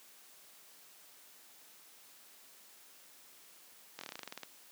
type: slowing click train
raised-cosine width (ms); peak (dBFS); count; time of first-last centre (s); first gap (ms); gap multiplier
0.2; -25; 13; 3.99-4.433; 22; 1.09
effects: white hiss -59 dBFS RMS until 4.71 s + high-pass 200 Hz 12 dB/octave